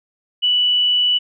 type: tone with frequency modulation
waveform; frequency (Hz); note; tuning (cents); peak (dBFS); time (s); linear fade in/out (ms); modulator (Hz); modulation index
sine; 2960; F#7; 0; -13; 0.42-1.19; 20; 33.6; 0.26
effects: none